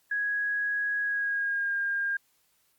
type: tone with pitch glide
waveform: sine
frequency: 1661.2 to 1610.2 Hz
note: G#6 to G6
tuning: 0 to +46 cents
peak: -26 dBFS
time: 0.11-2.17 s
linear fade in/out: 5 ms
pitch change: -54 cents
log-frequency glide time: 1.01-1.76 s
effects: white hiss -69 dBFS RMS until 2.78 s + Opus 48 kbps